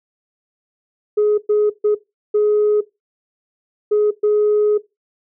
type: tone bursts at uneven times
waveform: sine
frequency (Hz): 420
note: G#4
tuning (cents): +19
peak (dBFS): -10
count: 6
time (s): 1.17-1.38 / 1.49-1.7 / 1.84-1.95 / 2.34-2.81 / 3.91-4.11 / 4.23-4.78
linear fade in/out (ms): 10
effects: noise-tail reverb RT60 0.2 s tail -18 dB re dry + tanh soft clip ceiling -9 dBFS